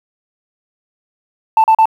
sine tone bursts, 885 Hz, A5, 10 cents sharp, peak -4 dBFS, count 3, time 1.57-1.856 s, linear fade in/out 2 ms, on 70 ms, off 38 ms, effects tanh soft clip ceiling -4 dBFS + 7-bit

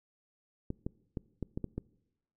clicks, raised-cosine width 3 ms, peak -22 dBFS, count 7, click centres 0.704 / 0.865 / 1.172 / 1.427 / 1.575 / 1.643 / 1.78 s, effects noise-tail reverb RT60 0.9 s tail -23 dB re dry

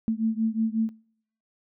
sine beating tone pair, 220.4 / 225.9 Hz, A3 / A3, +3 / +46 cents, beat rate 5.5 Hz, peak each -26 dBFS, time 0.08-0.89 s, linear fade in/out 0 ms, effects noise-tail reverb RT60 0.7 s tail -26 dB re dry

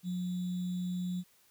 sine tone with sample-and-hold, 180 Hz, F#3, 47 cents flat, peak -32 dBFS, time 0.03-1.24 s, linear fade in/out 50 ms, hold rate 3675 Hz, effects white hiss -66 dBFS RMS until 1.5 s

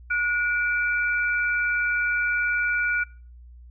sine tone pair together, 1450.3 / 2331 Hz, F#6 / D7, -35 / -14 cents, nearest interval minor sixth, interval 821 cents, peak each -22 / -28 dBFS, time 0.1-3.04 s, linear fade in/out 10 ms, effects noise-tail reverb RT60 0.4 s tail -23 dB re dry + added 60 Hz sine -43 dBFS peak until 3.7 s

